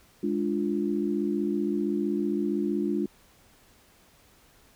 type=chord; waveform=sine; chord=D diminished; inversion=second; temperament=equal; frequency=207.7 / 293.7 / 349.2 Hz; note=Ab3 / D4 / F4; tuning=0 / 0 / 0 cents; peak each=-29 dBFS; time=0.23-3.06 s; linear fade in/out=5 ms; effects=pink hiss -59 dBFS RMS until 4.75 s